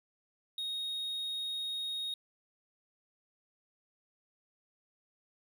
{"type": "tone", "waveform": "triangle", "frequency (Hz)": 3737, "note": "A#7", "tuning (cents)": 4, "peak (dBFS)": -33, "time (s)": [0.58, 2.14], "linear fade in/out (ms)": 2, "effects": []}